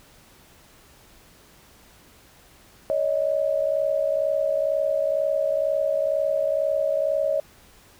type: tone pair together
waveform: sine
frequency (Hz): 562.9 / 625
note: C#5 / D#5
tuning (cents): +26 / +8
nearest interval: major second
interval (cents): 182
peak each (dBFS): -23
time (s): 2.9-7.4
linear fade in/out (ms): 0
effects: pink hiss -53 dBFS RMS until 7.99 s